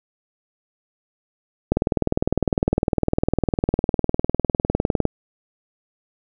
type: click train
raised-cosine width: 2 ms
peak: -4 dBFS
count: 67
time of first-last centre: 1.72-5.053 s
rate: 19.8 Hz
effects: none